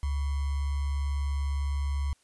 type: tone with sample-and-hold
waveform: sine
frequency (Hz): 70.5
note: C#2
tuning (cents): +30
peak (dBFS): -26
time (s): 0.03-2.13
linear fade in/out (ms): 0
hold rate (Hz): 1050
effects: white hiss -67 dBFS RMS until 2.23 s + resampled to 24000 Hz